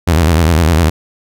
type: tone with vibrato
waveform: sawtooth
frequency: 81.6 Hz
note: E2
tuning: 17 cents flat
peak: -4 dBFS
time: 0.07-0.9 s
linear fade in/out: 10 ms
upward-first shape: square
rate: 9.9 Hz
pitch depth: 110 cents each way
effects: none